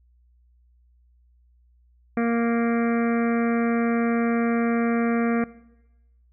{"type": "harmonic tone", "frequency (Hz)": 233.1, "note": "A#3", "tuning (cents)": 0, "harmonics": [1, 2, 3, 5, 6, 7, 8, 9, 10], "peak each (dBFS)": [-21, -27, -31, -35, -37, -38, -39, -40, -41], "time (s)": [2.17, 5.44], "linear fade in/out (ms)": 2, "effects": ["noise-tail reverb RT60 1.0 s tail -20 dB re dry", "added 60 Hz sine -56 dBFS peak until 6.32 s"]}